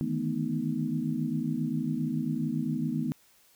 sine tone cluster, 152.5 / 159.9 / 217.2 / 247.7 / 307.7 Hz, D#3 / D#3 / A3 / B3 / D#4, -34 / +48 / -22 / +5 / -19 cents, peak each -36 / -34 / -34 / -31 / -36 dBFS, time 0.01-3.12 s, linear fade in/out 0 ms, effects white hiss -62 dBFS RMS until 3.55 s

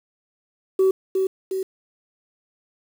sine tone with echo, 380.5 Hz, F#4, 48 cents sharp, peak -12 dBFS, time 0.79-0.91 s, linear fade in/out 5 ms, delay 360 ms, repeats 2, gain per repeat -5 dB, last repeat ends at 1.63 s, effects tanh soft clip ceiling -12 dBFS + 7-bit

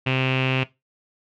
sawtooth tone with low-pass filter, 130.81 Hz, C3, in tune, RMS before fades -22 dBFS, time 0.06-0.64 s, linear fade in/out 10 ms, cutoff 2700 Hz, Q 8.2, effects noise-tail reverb RT60 0.2 s tail -17 dB re dry

